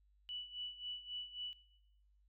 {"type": "tone with tremolo", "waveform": "sine", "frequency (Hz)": 2960, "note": "F#7", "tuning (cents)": 0, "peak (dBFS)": -40, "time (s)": [0.29, 1.53], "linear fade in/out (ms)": 0, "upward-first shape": "sine", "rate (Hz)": 3.7, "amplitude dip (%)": 85, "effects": ["noise-tail reverb RT60 0.9 s tail -18 dB re dry", "added 50 Hz sine -68 dBFS peak until 2.28 s"]}